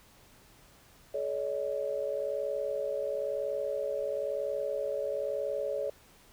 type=tone cluster; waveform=sine; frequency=427.4 / 566 / 627 Hz; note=G#4 / C#5 / D#5; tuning=+50 / +36 / +13 cents; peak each=-36 / -32 / -38 dBFS; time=1.14-5.9 s; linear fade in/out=5 ms; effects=pink hiss -59 dBFS RMS until 6.32 s